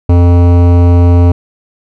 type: tone with hard clipping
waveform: sine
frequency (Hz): 87.31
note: F2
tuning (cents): 0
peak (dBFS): -5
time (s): 0.09-1.32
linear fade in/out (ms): 5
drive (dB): 16
effects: none